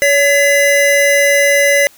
square tone pair together, 565.8 / 2022 Hz, C#5 / B6, +35 / +40 cents, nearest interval octave + minor seventh, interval 2205 cents, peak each -12 dBFS, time 0.02-1.87 s, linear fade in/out 0 ms, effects white hiss -45 dBFS RMS until 1.97 s

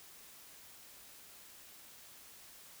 silence, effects white hiss -56 dBFS RMS until 2.8 s

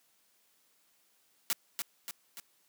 white noise with echo, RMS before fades -30 dBFS, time 1.5-1.53 s, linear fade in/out 0 ms, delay 290 ms, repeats 3, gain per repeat -5 dB, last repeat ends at 2.4 s, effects white hiss -70 dBFS RMS until 2.68 s + high-pass 150 Hz 12 dB/octave

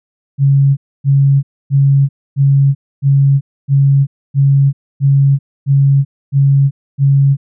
sine tone bursts, 138.59 Hz, C#3, in tune, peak -6 dBFS, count 11, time 0.38-7.37 s, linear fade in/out 50 ms, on 390 ms, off 270 ms, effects none

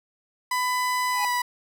30% pulse tone with pitch glide, 1000 to 982.8 Hz, B5 to B5, +21 to -9 cents, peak -20 dBFS, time 0.51-1.42 s, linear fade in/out 5 ms, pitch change -30 cents, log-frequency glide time 1.13-1.3 s
square tone with exponential growth, 830 Hz, G#5, 1 cent flat, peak -25 dBFS, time 1.03-1.25 s, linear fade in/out 1 ms, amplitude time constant 46 ms
effects none

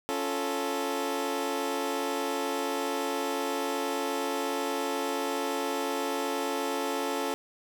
20% pulse chord, Db augmented, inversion none, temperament equal, 277.2 / 349.2 / 440 Hz, Db4 / F4 / A4, 0 / 0 / 0 cents, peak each -28 / -31 / -27 dBFS, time 0.09-7.34 s, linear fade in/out 0 ms, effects none

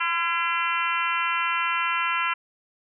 harmonic tone with a mistuned harmonic, 340 Hz, F4, 46 cents flat, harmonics 3 / 4 / 5 / 6 / 7 / 8 / 9, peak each -28 / -27 / -32 / -32 / -31 / -30 / -37 dBFS, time 0-2.34 s, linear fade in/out 10 ms, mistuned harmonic 5, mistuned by -36 cents, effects none

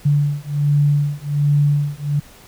sine beating tone pair, 144.6 / 145.9 Hz, D3 / D3, -27 / -11 cents, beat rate 1.3 Hz, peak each -17 dBFS, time 0.05-2.2 s, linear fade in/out 10 ms, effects pink hiss -45 dBFS RMS until 2.47 s

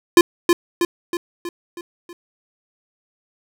square tone with echo, 346.2 Hz, F4, 15 cents flat, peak -6 dBFS, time 0.17-0.21 s, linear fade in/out 2 ms, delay 320 ms, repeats 6, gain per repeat -5 dB, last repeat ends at 2.13 s, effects none

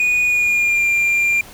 triangle tone with pitch glide, 2464 to 2387 Hz, D#7 to D7, -17 to +28 cents, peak -12 dBFS, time 0-1.41 s, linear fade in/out 2 ms, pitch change -55 cents, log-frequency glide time 0.24-0.84 s, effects pink hiss -40 dBFS RMS until 1.53 s

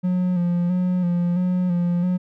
triangle tone with vibrato, 177.9 Hz, F3, 32 cents sharp, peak -16 dBFS, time 0.03-2.18 s, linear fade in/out 20 ms, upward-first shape square, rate 1.5 Hz, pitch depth 33 cents each way, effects none

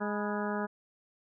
harmonic tone with a mistuned harmonic, 207.7 Hz, G#3, in tune, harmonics 1 / 2 / 3 / 4 / 5 / 6 / 7 / 8, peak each -34 / -37 / -39 / -40 / -41 / -42 / -42 / -43 dBFS, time 0-0.67 s, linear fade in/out 20 ms, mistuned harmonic 5, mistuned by -78 cents, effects none

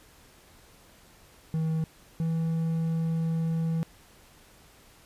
triangle tone pair in turn, 160 / 163.36 Hz, D#3 / E3, +49 / -15 cents, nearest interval unison, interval 36 cents, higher second, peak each -23 dBFS, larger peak neither, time 1.54-1.84 / 2.2-3.83 s, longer second, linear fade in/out 0 ms, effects pink hiss -56 dBFS RMS until 5.05 s + resampled to 32000 Hz

